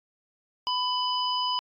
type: harmonic tone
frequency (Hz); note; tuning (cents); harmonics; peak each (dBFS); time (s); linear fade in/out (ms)
998; B5; +18; 1 / 3 / 5; -27 / -30 / -32; 0.67-1.59; 0
effects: AAC 64 kbps

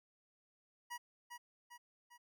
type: tone with echo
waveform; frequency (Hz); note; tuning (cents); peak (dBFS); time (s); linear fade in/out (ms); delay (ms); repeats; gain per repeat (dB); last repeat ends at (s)
25% pulse; 964; B5; -42; -39; 0.9-0.98; 20; 400; 3; -5; 2.18
effects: none

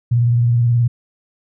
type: tone with vibrato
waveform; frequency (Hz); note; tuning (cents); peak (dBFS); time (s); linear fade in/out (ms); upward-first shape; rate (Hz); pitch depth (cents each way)
sine; 119.3; A#2; +41; -11; 0.11-0.88; 10; sine; 19; 46
effects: none

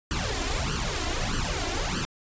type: noise with flanger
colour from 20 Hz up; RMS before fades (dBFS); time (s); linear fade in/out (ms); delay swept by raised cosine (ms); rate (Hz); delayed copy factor
pink; -28; 0.11-2.05; 0; 0.66 to 2.96; 1.6; +0.85
effects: resampled to 16000 Hz

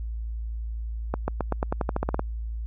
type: accelerating click train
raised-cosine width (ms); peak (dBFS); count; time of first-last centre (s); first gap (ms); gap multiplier
1; -11; 13; 1.14-2.194; 140; 0.91
effects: added 56 Hz sine -29 dBFS peak until 2.66 s

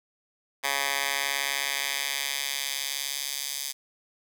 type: tone with high-pass filter sweep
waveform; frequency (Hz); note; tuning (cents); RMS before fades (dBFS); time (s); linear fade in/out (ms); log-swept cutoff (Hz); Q
10% pulse; 139.4; C#3; +10; -30; 0.63-3.73; 20; 1300 to 4900; 0.92
effects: none

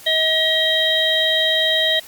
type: harmonic tone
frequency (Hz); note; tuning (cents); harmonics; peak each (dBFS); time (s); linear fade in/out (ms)
636; D#5; +38; 1 / 3 / 5 / 6; -22 / -21 / -20 / -19; 0.06-2; 10
effects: white hiss -41 dBFS RMS until 2.07 s + Opus 48 kbps

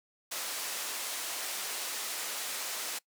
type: band-pass noise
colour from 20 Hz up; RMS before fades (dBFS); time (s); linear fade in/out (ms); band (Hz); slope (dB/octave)
white; -37; 0.31-2.99; 10; 410 to 11000; 12
effects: noise-tail reverb RT60 0.1 s tail -22 dB re dry

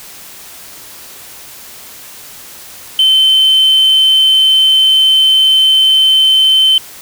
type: tone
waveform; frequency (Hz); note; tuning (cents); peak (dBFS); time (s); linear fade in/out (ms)
triangle; 3079; G7; -32; -3; 2.99-6.78; 2
effects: tanh soft clip ceiling -1 dBFS + white hiss -33 dBFS RMS until 7.01 s

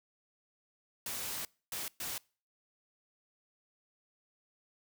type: noise bursts at uneven times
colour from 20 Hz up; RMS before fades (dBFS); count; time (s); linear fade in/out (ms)
white; -39; 3; 1.06-1.45 / 1.72-1.88 / 2-2.18; 2
effects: noise-tail reverb RT60 0.4 s tail -25 dB re dry

